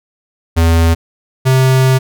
square tone pair in turn, 82.8 / 130.91 Hz, E2 / C3, +8 / +1 cents, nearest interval minor sixth, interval 793 cents, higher second, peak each -8 dBFS, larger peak neither, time 0.56-0.95 / 1.45-1.99 s, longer second, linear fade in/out 20 ms, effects none

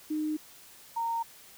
sine tone pair in turn, 306.9 / 921.9 Hz, D#4 / A#5, -24 / -19 cents, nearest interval octave + perfect fifth, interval 1905 cents, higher second, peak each -28 / -28 dBFS, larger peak neither, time 0.1-0.37 / 0.96-1.23 s, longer neither, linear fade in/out 10 ms, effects white hiss -53 dBFS RMS until 1.57 s

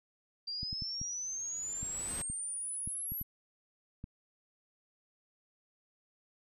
sine exponential sweep, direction up, 4699 to 11840 Hz, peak -36 dBFS, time 0.47-3.23 s, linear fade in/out 10 ms
clicks, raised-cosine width 5 ms, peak -30 dBFS, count 10, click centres 0.631 / 0.729 / 0.822 / 1.015 / 1.83 / 2.3 / 2.875 / 3.12 / 3.214 / 4.041 s
pink noise with exponential growth, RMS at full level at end -42 dBFS, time 0.84-2.22 s, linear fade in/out 5 ms, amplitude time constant 300 ms
effects resampled to 32000 Hz

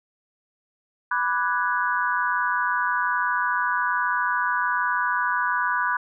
sine chord, G# half-diminished seventh, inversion first, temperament equal, 987.8 / 1174.7 / 1480 / 1661.2 Hz, B5 / D6 / F#6 / G#6, 0 / 0 / 0 / 0 cents, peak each -25 / -28 / -25 / -29 dBFS, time 1.11-5.97 s, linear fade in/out 5 ms, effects none

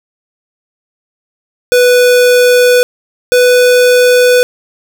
square tone pair in turn, 493.9 / 495.6 Hz, B4 / B4, 0 / +6 cents, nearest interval unison, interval 6 cents, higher second, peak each -5 dBFS, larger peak neither, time 1.72-2.83 / 3.32-4.43 s, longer neither, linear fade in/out 0 ms, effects none

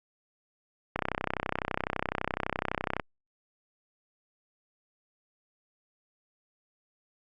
click train, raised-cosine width 0.5 ms, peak -13 dBFS, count 66, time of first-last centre 0.96-2.998 s, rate 31.9 Hz, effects Opus 48 kbps

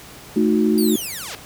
sine chord, D# diminished, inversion second, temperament equal with one note detuned, 220 / 311.1 / 366.4 Hz, A3 / D#4 / F#4, 0 / 0 / -17 cents, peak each -17 / -19 / -20 dBFS, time 0.36-0.96 s, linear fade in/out 5 ms
5% pulse linear sweep, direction down, 4748 to 370 Hz, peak -18 dBFS, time 0.78-1.35 s, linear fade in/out 0 ms
effects pink hiss -40 dBFS RMS until 1.45 s + high-pass 60 Hz 12 dB/octave

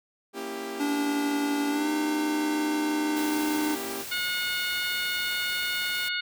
sawtooth chord, A# diminished seventh, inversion none, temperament equal with one note detuned, 233.1 / 277.2 / 329.6 / 395.2 Hz, A#3 / C#4 / E4 / G4, 0 / 0 / 0 / +14 cents, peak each -37 / -37 / -37 / -31 dBFS, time 0.33-4.05 s, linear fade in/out 50 ms
square tone with pitch glide, 288.8 to 303.3 Hz, D4 to D#4, -29 to -44 cents, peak -26 dBFS, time 0.79-3.76 s, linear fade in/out 20 ms, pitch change +85 cents, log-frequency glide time 1.69-1.89 s
white noise, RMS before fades -38 dBFS, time 3.16-6.09 s, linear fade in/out 10 ms
harmonic tone, 724 Hz, F#5, 38 cents flat, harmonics 2 / 3 / 4 / 5 / 6, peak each -31 / -33 / -34 / -35 / -36 dBFS, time 4.11-6.21 s, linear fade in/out 10 ms
effects none

